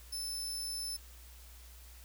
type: tone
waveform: 25% pulse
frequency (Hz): 5274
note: E8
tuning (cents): 0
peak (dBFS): -32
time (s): 0.12-0.97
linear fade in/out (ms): 10
effects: added 60 Hz sine -52 dBFS peak until 2.04 s + white hiss -58 dBFS RMS until 2.04 s